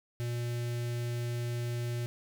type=tone with notch filter; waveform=square; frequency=119.8 Hz; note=A#2; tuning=48 cents sharp; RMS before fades=-34 dBFS; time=0.2-2.06 s; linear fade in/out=0 ms; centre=1000 Hz; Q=1.1; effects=none